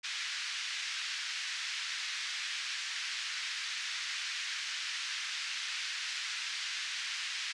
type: band-pass noise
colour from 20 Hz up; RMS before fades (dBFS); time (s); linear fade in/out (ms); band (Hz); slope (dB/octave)
pink; -38; 0.03-7.53; 20; 1700 to 5900; 24
effects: resampled to 24000 Hz